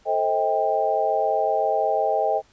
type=chord; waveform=sine; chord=A half-diminished seventh; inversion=none; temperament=just; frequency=440 / 528 / 633.6 / 792 Hz; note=A4 / C5 / Eb5 / G5; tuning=0 / +16 / +31 / +18 cents; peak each=-27 / -27 / -23 / -23 dBFS; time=0.05-2.42 s; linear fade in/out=50 ms; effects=pink hiss -58 dBFS RMS until 2.52 s + resampled to 16000 Hz